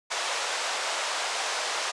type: band-pass noise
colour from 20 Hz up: pink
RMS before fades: -30 dBFS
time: 0.1-1.92 s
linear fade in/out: 20 ms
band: 570 to 7900 Hz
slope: 24 dB/octave
effects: resampled to 24000 Hz